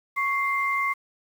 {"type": "tone pair together", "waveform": "sine", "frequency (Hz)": [1108.7, 2094], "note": ["C#6", "C7"], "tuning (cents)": [0, 1], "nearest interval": "major seventh", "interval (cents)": 1101, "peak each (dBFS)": -25, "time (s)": [0.16, 0.94], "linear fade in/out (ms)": 20, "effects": ["8-bit"]}